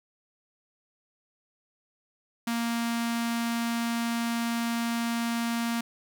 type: tone with notch filter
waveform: sawtooth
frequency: 233.1 Hz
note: A#3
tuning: in tune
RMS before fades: -29 dBFS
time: 2.47-5.81 s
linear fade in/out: 5 ms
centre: 480 Hz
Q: 1.1
effects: none